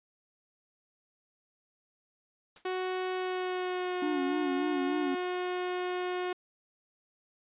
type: noise with exponential decay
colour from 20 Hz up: white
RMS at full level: -47 dBFS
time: 2.56-2.69 s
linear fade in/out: 2 ms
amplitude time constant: 27 ms
type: tone with pitch glide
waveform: sawtooth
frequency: 370 to 361.8 Hz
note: F#4 to F#4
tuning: 0 to -39 cents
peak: -27 dBFS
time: 2.65-6.33 s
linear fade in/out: 5 ms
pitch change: -39 cents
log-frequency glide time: 3.14-3.99 s
type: tone with vibrato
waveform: triangle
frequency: 288 Hz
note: D4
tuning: 34 cents flat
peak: -28 dBFS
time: 4.02-5.15 s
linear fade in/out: 5 ms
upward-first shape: sine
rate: 3.4 Hz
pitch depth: 94 cents each way
effects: resampled to 8000 Hz